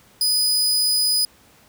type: tone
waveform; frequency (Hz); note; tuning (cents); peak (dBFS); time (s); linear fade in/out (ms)
sawtooth; 4978; D#8; 0; -14; 0.21-1.25; 2
effects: pink hiss -53 dBFS RMS until 1.68 s + high-pass 60 Hz 12 dB/octave